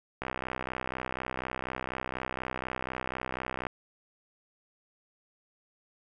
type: click train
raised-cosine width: 0.5 ms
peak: -18 dBFS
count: 222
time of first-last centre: 0.22-3.668 s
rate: 64.1 Hz
effects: none